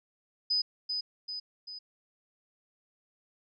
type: tone with echo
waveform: sine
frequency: 4998 Hz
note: D#8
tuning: 7 cents sharp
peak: -25 dBFS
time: 0.5-0.62 s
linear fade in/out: 10 ms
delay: 390 ms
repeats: 3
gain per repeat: -5 dB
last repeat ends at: 1.79 s
effects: none